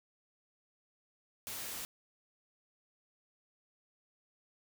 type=noise; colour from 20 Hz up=white; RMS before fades=-42 dBFS; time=1.47-1.85 s; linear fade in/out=0 ms; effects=none